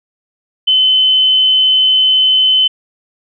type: tone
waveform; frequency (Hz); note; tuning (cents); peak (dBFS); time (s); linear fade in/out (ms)
sine; 3046; F#7; +50; -7; 0.67-2.68; 10
effects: none